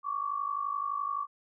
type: tone pair together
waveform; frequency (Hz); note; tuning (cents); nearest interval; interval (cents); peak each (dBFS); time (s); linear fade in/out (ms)
sine; 1111 / 1162.7; C#6 / D6; +4 / -18; minor second; 78; -33 / -33; 0.03-1.27; 50
effects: none